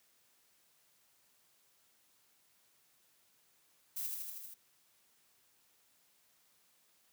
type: noise with echo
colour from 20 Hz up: violet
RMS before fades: -39 dBFS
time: 3.96-4.07 s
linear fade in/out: 10 ms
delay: 79 ms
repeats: 6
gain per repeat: -2 dB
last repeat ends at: 4.544 s
effects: white hiss -71 dBFS RMS until 7.12 s + high-pass 80 Hz 12 dB/octave